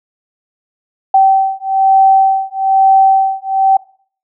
sine beating tone pair, 772 / 773.1 Hz, G5 / G5, -27 / -24 cents, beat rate 1.1 Hz, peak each -10 dBFS, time 1.14-3.77 s, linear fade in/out 5 ms, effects noise-tail reverb RT60 0.5 s tail -22 dB re dry

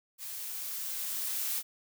blue noise with level ramp, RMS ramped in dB -41 to -32 dBFS, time 0.18-1.63 s, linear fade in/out 50 ms, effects none

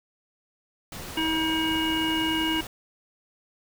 pink noise, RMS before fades -38 dBFS, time 0.92-2.67 s, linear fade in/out 2 ms
harmonic tone, 319.2 Hz, D#4, 44 cents sharp, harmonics 1 / 3 / 5 / 7 / 9, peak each -26 / -32 / -34 / -35 / -28 dBFS, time 1.17-2.61 s, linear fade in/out 5 ms
effects none

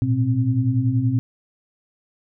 sine tone cluster, 111.6 / 122.1 / 263.6 Hz, A2 / B2 / C4, +25 / -19 / +13 cents, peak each -23 / -19 / -23 dBFS, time 0.02-1.19 s, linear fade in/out 0 ms, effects none

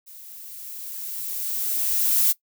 violet noise with level ramp, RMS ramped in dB -44 to -18 dBFS, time 0.06-2.33 s, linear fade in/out 20 ms, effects noise-tail reverb RT60 0.1 s tail -19 dB re dry

